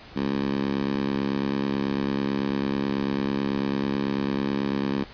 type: tone with high-pass filter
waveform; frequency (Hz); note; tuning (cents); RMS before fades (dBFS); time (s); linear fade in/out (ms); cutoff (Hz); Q
10% pulse; 69.1; C#2; -5; -26; 0.16-5.04; 5; 210; 2
effects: pink hiss -45 dBFS RMS until 5.13 s + resampled to 11025 Hz